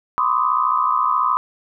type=tone cluster; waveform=sine; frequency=1007 / 1066 / 1187 / 1261 Hz; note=B5 / C6 / D6 / D#6; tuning=+33 / +32 / +18 / +23 cents; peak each=-21 dBFS; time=0.18-1.37 s; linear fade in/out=0 ms; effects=none